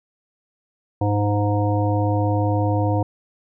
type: harmonic tone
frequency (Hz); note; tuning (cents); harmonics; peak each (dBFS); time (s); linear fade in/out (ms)
103.2; G#2; -10; 1 / 3 / 5 / 7 / 9; -19 / -24 / -26 / -27 / -29; 1.01-3.03; 5
effects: none